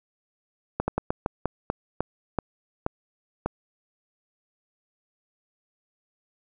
slowing click train, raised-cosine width 1 ms, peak -10 dBFS, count 11, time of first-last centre 0.8-3.46 s, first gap 80 ms, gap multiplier 1.25, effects none

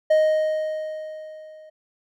triangle tone with level ramp, 622.3 Hz, D#5, in tune, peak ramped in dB -11 to -41 dBFS, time 0.1-1.7 s, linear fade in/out 10 ms, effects none

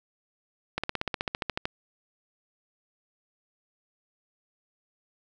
slowing click train, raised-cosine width 0.3 ms, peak -12 dBFS, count 14, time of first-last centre 0.78-1.655 s, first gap 56 ms, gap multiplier 1.03, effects none

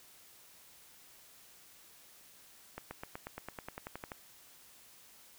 accelerating click train, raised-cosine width 0.5 ms, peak -26 dBFS, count 14, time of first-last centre 2.78-4.118 s, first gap 130 ms, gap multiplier 0.96, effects white hiss -59 dBFS RMS until 5.38 s

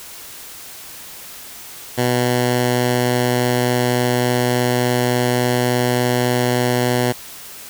10% pulse tone, 123.47 Hz, B2, in tune, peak -7 dBFS, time 1.97-7.13 s, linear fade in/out 20 ms, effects white hiss -36 dBFS RMS until 7.69 s

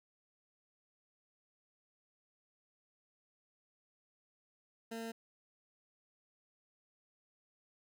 20% pulse tone, 227.4 Hz, A#3, 43 cents flat, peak -36 dBFS, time 4.91-5.12 s, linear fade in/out 10 ms, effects none

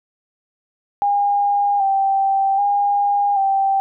sine tone with vibrato, 796 Hz, G5, 26 cents sharp, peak -14 dBFS, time 1.02-3.8 s, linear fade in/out 0 ms, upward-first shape square, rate 0.64 Hz, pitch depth 32 cents each way, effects none

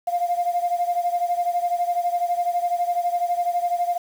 sine beating tone pair, 698.5 / 710.5 Hz, F5 / F5, 0 / +30 cents, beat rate 12 Hz, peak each -21 / -24 dBFS, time 0.07-3.98 s, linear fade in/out 10 ms, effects tanh soft clip ceiling -13 dBFS + 7-bit

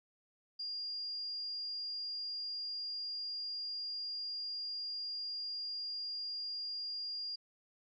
sine tone, 4816 Hz, D8, 43 cents sharp, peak -38 dBFS, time 0.59-7.36 s, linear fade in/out 10 ms, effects none

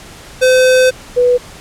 square / sine tone pair in turn, 512 / 492.6 Hz, C5 / B4, -38 / -5 cents, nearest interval minor second, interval 67 cents, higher first, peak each -7 dBFS, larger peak neither, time 0.41-0.91 / 1.16-1.38 s, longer first, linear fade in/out 20 ms, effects pink hiss -35 dBFS RMS until 1.6 s + low-pass 10000 Hz 12 dB/octave

